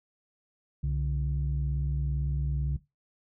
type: tone pair together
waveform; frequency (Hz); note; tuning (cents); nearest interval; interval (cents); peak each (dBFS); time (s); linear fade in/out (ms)
sine; 65 / 142.83; C2 / D3; -11 / -48; octave + major second; 1363; -28; 0.83-2.77; 10
effects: noise-tail reverb RT60 0.2 s tail -17 dB re dry + tanh soft clip ceiling -21 dBFS